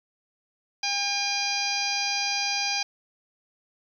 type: harmonic tone with a mistuned harmonic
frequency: 806 Hz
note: G5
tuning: 48 cents sharp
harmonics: 1 / 2 / 3 / 4 / 5 / 6 / 7 / 8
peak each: -32 / -38 / -30 / -37 / -35 / -29 / -35 / -38 dBFS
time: 0.83-2.83 s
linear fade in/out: 5 ms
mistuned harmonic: 8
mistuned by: -59 cents
effects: 10-bit